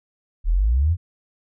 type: exponential sweep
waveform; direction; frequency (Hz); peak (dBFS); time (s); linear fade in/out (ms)
sine; up; 36.71 to 92.3; -15; 0.44-0.97; 50
effects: none